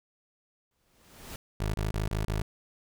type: noise with exponential growth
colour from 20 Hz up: pink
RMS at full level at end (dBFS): -40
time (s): 0.71-1.36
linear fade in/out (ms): 2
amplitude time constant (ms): 140
type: tone bursts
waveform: 20% pulse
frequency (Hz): 52.4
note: G#1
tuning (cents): +16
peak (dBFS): -23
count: 5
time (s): 1.6-2.42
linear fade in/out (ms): 5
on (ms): 140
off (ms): 30
effects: none